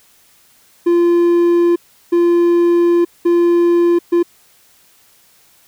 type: tone bursts at uneven times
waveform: triangle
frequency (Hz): 345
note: F4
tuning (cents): -21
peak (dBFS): -7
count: 4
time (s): 0.86-1.76 / 2.12-3.05 / 3.25-3.99 / 4.12-4.23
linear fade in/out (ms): 10
effects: white hiss -51 dBFS RMS until 5.67 s